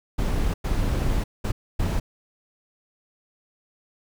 brown noise bursts at uneven times, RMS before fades -23 dBFS, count 4, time 0.18-0.54 / 0.64-1.24 / 1.44-1.52 / 1.79-2 s, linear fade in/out 10 ms, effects none

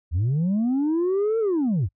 sine linear two-way sweep, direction up then down, 73.42 to 459.8 to 73.42 Hz, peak -17 dBFS, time 0.11-1.89 s, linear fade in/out 50 ms, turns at 1.39 s, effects noise-tail reverb RT60 0.1 s tail -26 dB re dry + tanh soft clip ceiling -18 dBFS

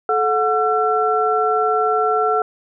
sine tone cluster, 433.4 / 729 / 1350 Hz, A4 / F#5 / E6, -26 / -26 / +41 cents, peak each -19 dBFS, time 0.09-2.42 s, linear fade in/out 2 ms, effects none

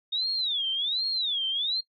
sine tone with vibrato, 3650 Hz, A#7, 37 cents flat, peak -25 dBFS, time 0.12-1.81 s, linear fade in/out 10 ms, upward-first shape sine, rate 1.3 Hz, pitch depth 270 cents each way, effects noise-tail reverb RT60 0.1 s tail -20 dB re dry + AAC 32 kbps

